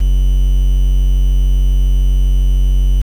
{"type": "tone with quantisation", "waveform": "triangle", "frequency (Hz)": 46.39, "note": "F#1", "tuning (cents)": 5, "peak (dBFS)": -6, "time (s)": [0, 3.02], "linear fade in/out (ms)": 10, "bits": 6, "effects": []}